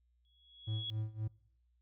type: tone with exponential growth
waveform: sine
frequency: 3346 Hz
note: G#7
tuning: 12 cents sharp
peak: -36 dBFS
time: 0.25-0.9 s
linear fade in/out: 0 ms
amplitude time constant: 140 ms
type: tone with tremolo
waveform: triangle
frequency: 108.7 Hz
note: A2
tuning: 21 cents flat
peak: -31 dBFS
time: 0.67-1.28 s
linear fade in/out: 10 ms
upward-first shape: sine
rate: 3.8 Hz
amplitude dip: 85%
effects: noise-tail reverb RT60 0.7 s tail -25 dB re dry + added 60 Hz sine -70 dBFS peak until 1.81 s